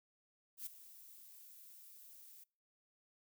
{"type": "noise with ADSR envelope", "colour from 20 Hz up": "violet", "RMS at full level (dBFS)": -43, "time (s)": [0.57, 2.44], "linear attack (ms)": 93, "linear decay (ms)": 12, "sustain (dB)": -15, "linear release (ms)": 7, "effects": ["noise-tail reverb RT60 0.4 s tail -26 dB re dry"]}